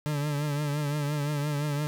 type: tone with vibrato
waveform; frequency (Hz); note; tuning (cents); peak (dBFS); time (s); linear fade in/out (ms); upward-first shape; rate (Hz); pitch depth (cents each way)
40% pulse; 146.83; D3; 0; -26; 0.06-1.87; 0; triangle; 5.8; 64
effects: none